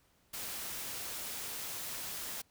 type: noise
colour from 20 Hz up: white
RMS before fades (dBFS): -41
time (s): 0.33-2.42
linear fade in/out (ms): 10
effects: pink hiss -70 dBFS RMS until 2.5 s